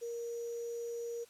sine tone with sample-and-hold, 468.8 Hz, A#4, 10 cents sharp, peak -37 dBFS, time 0.01-1.25 s, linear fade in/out 20 ms, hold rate 6300 Hz, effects white hiss -62 dBFS RMS until 1.29 s + low-pass 11000 Hz 12 dB/octave

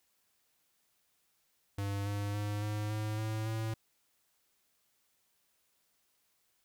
square tone with pitch steps, 100.1 / 101.85 / 103.63 / 105.44 / 107.28 / 109.16 / 111.07 Hz, G2 / G#2 / G#2 / G#2 / A2 / A2 / A2, +37 / -33 / -3 / +27 / -43 / -13 / +17 cents, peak -34 dBFS, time 1.78-3.74 s, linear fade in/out 5 ms, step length 280 ms, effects white hiss -75 dBFS RMS until 6.64 s

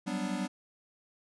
square chord, G major seventh, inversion third, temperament equal, 185 / 196 / 246.9 / 293.7 Hz, F#3 / G3 / B3 / D4, 0 / 0 / 0 / 0 cents, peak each -39 / -37 / -38 / -39 dBFS, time 0.06-0.48 s, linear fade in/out 20 ms, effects resampled to 24000 Hz

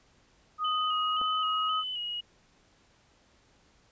sine tone with pitch glide, 1244.5 to 1264.1 Hz, D#6 to D#6, 0 to +27 cents, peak -27 dBFS, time 0.58-1.84 s, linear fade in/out 50 ms, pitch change +27 cents, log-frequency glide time 0.74-1.56 s
sine tone with vibrato, 2954 Hz, F#7, 3 cents flat, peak -32 dBFS, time 0.64-2.21 s, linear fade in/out 10 ms, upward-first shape square, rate 1.9 Hz, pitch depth 35 cents each way
clicks, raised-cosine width 1 ms, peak -30 dBFS, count 2, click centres 1.213 / 1.217 s
effects pink hiss -64 dBFS RMS until 3.91 s + resampled to 16000 Hz

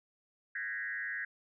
sine tone with frequency modulation, 1760 Hz, A6, in tune, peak -35 dBFS, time 0.55-1.25 s, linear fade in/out 5 ms, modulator 110 Hz, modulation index 1.9, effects none

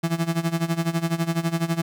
35% pulse tone with tremolo, 166.4 Hz, E3, 17 cents sharp, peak -17 dBFS, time 0.03-1.82 s, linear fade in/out 10 ms, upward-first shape sine, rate 12 Hz, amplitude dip 85%, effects none

